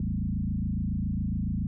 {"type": "tone with frequency modulation", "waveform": "sine", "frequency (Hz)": 136.3, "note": "C#3", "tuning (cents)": -29, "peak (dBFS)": -26, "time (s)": [0, 1.67], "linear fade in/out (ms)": 2, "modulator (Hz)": 27.2, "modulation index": 3.3, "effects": []}